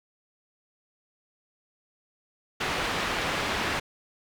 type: low-pass noise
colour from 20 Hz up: white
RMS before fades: -29 dBFS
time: 2.6-3.8 s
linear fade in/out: 10 ms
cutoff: 2400 Hz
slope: 12 dB/octave
effects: none